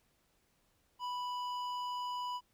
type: tone with hard clipping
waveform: sine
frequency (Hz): 987.8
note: B5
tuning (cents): 0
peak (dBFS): -38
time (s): 0.99-2.41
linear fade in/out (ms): 50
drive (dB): 10
effects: pink hiss -74 dBFS RMS until 2.53 s

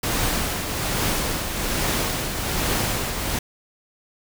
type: noise with tremolo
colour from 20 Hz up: pink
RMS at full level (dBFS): -22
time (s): 0.03-3.39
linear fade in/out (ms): 5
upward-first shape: triangle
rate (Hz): 1.2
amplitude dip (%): 50
effects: none

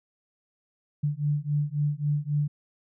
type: beating tone pair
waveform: sine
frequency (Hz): 145.2 / 148.9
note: D3 / D3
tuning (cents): -19 / +24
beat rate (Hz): 3.7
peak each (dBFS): -27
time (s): 1.03-2.48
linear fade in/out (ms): 10
effects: none

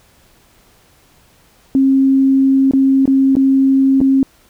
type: tone with dropouts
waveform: sine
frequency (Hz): 268.8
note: C4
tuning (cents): +47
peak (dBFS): -8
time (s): 1.75-4.23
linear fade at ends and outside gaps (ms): 1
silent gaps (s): 2.711-2.735 / 3.056-3.077 / 3.354-3.367 / 4.005-4.013
effects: pink hiss -51 dBFS RMS until 4.49 s

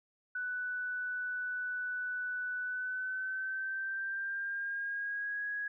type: tone with pitch glide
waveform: sine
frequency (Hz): 1489 to 1661.7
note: F#6 to G#6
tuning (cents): +11 to +1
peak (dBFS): -34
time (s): 0.35-5.68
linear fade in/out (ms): 5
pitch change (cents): +190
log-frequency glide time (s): 2.61-5.45
effects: none

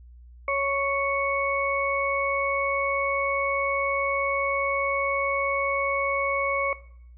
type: harmonic tone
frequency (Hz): 554.4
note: C#5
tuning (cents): 0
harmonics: 1 / 2 / 4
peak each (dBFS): -27 / -27 / -27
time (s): 0.48-6.73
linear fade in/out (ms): 2
effects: noise-tail reverb RT60 0.6 s tail -17 dB re dry + added 60 Hz sine -45 dBFS peak until 7.17 s

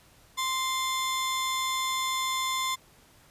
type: tone pair together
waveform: 30% pulse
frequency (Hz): 1046.5 / 3520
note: C6 / A7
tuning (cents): 0 / 0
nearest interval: octave + major sixth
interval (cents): 2100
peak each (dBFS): -26 / -29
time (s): 0.37-2.76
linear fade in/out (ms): 20
effects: pink hiss -58 dBFS RMS until 3.3 s + resampled to 32000 Hz

